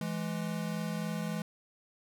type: tone pair together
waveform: square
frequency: 166.51 / 210 Hz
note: E3 / G#3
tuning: +18 / +19 cents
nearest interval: major third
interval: 401 cents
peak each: -36 / -37 dBFS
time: 0.01-1.42 s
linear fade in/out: 2 ms
effects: none

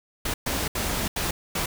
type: noise bursts at uneven times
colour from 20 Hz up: pink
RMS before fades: -27 dBFS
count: 5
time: 0.25-0.34 / 0.46-0.68 / 0.75-1.08 / 1.16-1.31 / 1.55-1.66 s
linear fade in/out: 5 ms
effects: none

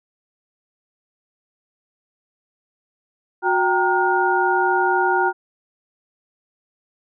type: tone cluster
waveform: sine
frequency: 365.6 / 782 / 926 / 1433 Hz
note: F#4 / G5 / A#5 / F6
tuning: -21 / -4 / -12 / +44 cents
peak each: -21 dBFS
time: 3.42-5.33 s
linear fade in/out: 50 ms
effects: none

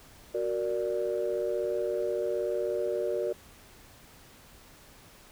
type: chord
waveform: sine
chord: Gb augmented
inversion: none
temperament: equal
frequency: 370 / 466.2 / 587.3 Hz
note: Gb4 / Bb4 / D5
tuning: 0 / 0 / 0 cents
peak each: -31 dBFS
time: 0.34-3.33 s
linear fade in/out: 10 ms
effects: tanh soft clip ceiling -20 dBFS + pink hiss -54 dBFS RMS until 5.31 s

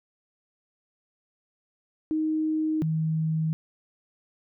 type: tone pair in turn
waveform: sine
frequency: 312.5 / 158.71 Hz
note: D#4 / D#3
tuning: +8 / +35 cents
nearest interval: octave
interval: 1173 cents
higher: first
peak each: -23 dBFS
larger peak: neither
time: 2.11-2.82 / 2.82-3.53 s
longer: neither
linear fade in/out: 0 ms
effects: none

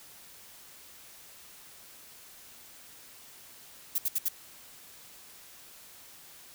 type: noise bursts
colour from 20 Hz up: violet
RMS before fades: -28 dBFS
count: 4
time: 3.95-4.286 s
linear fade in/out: 5 ms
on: 33 ms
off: 68 ms
effects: white hiss -52 dBFS RMS until 6.54 s

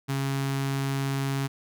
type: tone with notch filter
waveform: sawtooth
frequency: 136.9 Hz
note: C#3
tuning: 21 cents flat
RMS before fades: -28 dBFS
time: 0.08-1.48 s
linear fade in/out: 20 ms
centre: 550 Hz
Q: 2
effects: none

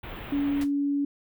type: band-stop noise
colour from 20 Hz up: pink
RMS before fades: -39 dBFS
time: 0.03-0.64 s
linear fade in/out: 5 ms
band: 3400 to 16000 Hz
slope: 48 dB/octave
type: tone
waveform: sine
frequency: 283.9 Hz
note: C#4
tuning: 41 cents sharp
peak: -23 dBFS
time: 0.32-1.05 s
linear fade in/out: 5 ms
type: noise with exponential decay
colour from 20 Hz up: pink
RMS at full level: -35 dBFS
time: 0.61-0.72 s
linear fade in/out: 2 ms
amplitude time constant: 23 ms
effects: none

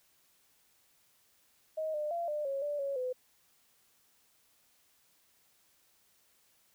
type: tone with pitch steps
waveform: sine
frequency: 629 / 601 / 684 / 598 / 549 / 585 / 555 / 506 Hz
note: D#5 / D5 / F5 / D5 / C#5 / D5 / C#5 / B4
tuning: +19 / +40 / -36 / +31 / -17 / -7 / +2 / +42 cents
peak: -32 dBFS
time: 1.77-3.13 s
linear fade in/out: 10 ms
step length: 170 ms
effects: white hiss -69 dBFS RMS until 6.74 s

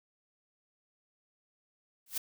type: noise with exponential growth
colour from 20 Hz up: blue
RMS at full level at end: -29 dBFS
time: 2.06-2.18 s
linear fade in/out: 5 ms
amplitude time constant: 26 ms
effects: none

